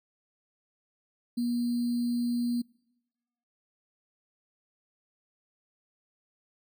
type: tone with sample-and-hold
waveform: sine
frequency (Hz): 240.1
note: B3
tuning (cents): -49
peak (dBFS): -26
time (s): 1.37-2.62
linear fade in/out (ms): 10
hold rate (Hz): 4410
effects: noise-tail reverb RT60 1.0 s tail -26 dB re dry